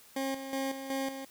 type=tone with tremolo; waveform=20% pulse; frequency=269.3 Hz; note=C#4; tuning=50 cents flat; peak=-26 dBFS; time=0.16-1.25 s; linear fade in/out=5 ms; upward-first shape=square; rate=2.7 Hz; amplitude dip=60%; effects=white hiss -57 dBFS RMS until 1.3 s

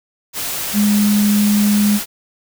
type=tone in noise; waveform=sine; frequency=207.1 Hz; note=G#3; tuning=5 cents flat; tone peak=-11 dBFS; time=0.73-2 s; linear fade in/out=50 ms; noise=white; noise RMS=-23 dBFS; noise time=0.33-2.06 s; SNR=+9 dB; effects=none

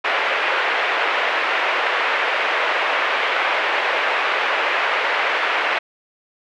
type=band-pass noise; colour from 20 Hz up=white; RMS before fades=-20 dBFS; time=0.04-5.79 s; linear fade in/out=10 ms; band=450 to 2500 Hz; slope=24 dB/octave; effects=none

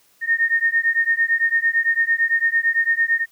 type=beating tone pair; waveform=sine; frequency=1833 / 1841.9 Hz; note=A#6 / A#6; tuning=-30 / -21 cents; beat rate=8.9 Hz; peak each=-19 dBFS; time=0.21-3.26 s; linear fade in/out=50 ms; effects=white hiss -58 dBFS RMS until 3.31 s

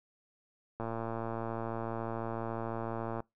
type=click train; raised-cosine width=1 ms; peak=-23 dBFS; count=275; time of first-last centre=0.8-3.204 s; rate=114 Hz; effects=noise-tail reverb RT60 0.2 s tail -25 dB re dry

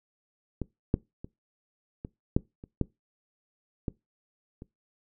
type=clicks; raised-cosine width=3 ms; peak=-18 / -9 / -26 / -23 / -9 / -30 / -12 / -17 / -29 dBFS; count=9; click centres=0.617 / 0.941 / 1.245 / 2.049 / 2.365 / 2.639 / 2.813 / 3.882 / 4.621 s; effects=noise-tail reverb RT60 0.2 s tail -22 dB re dry

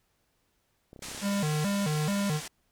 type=clicks; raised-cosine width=2 ms; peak=-34 dBFS; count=9; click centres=0.931 / 0.962 / 0.992 / 1.023 / 1.054 / 1.085 / 1.115 / 1.148 / 1.178 s
type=low-pass noise; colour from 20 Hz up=white; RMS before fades=-41 dBFS; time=1.02-2.48 s; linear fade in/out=5 ms; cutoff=9200 Hz; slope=24 dB/octave
type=tone with vibrato; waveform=square; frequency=174.61 Hz; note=F3; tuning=in tune; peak=-27 dBFS; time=1.21-2.41 s; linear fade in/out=50 ms; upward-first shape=square; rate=2.3 Hz; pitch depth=240 cents each way
effects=pink hiss -73 dBFS RMS until 2.71 s

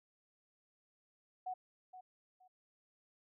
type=tone with echo; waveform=sine; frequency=740 Hz; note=F#5; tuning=in tune; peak=-38 dBFS; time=1.46-1.54 s; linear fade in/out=10 ms; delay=470 ms; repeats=2; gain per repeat=-12 dB; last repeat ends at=2.48 s; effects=none

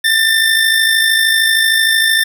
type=tone with amplitude modulation; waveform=25% pulse; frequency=1789 Hz; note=A6; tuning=28 cents sharp; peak=-4 dBFS; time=0.04-2.24 s; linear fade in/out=10 ms; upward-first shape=sine; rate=53.1 Hz; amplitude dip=45%; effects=none

